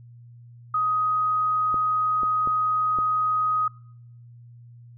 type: tone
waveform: sine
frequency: 1254 Hz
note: D#6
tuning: 13 cents sharp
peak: -20 dBFS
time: 0.74-3.68 s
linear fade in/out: 5 ms
type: clicks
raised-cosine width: 2 ms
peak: -22 dBFS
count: 4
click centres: 1.743 / 2.233 / 2.474 / 2.987 s
effects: noise-tail reverb RT60 0.7 s tail -24 dB re dry + added 119 Hz sine -44 dBFS peak until 4.97 s